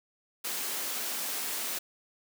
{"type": "high-pass noise", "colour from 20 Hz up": "white", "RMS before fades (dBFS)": -34, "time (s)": [0.44, 1.79], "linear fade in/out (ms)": 10, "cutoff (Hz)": 210, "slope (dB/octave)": 24, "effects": []}